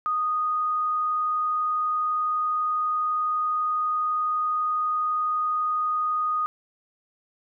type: tone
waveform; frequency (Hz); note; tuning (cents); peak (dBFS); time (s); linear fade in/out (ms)
sine; 1239; D#6; -8; -22; 0.06-6.46; 0
effects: none